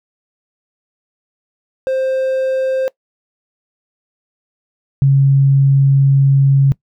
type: tone pair in turn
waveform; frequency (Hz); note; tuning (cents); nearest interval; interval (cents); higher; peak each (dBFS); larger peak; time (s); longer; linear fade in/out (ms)
triangle / sine; 525 / 137.38; C5 / C#3; +6 / -15; octave + major seventh; 2321; first; -12 / -7; second; 1.87-2.88 / 5.02-6.72; second; 0
effects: noise-tail reverb RT60 0.1 s tail -22 dB re dry